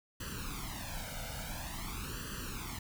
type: noise with flanger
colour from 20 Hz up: pink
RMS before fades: -41 dBFS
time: 0.2-2.79 s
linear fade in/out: 5 ms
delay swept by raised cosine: 0.66 to 1.38 ms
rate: 0.48 Hz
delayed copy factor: +0.9
effects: none